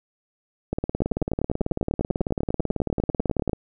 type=two click trains; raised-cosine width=2 ms; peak=-10 / -11 dBFS; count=26 / 52; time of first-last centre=1.02-3.495 / 0.73-3.532 s; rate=10.1 / 18.2 Hz; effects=none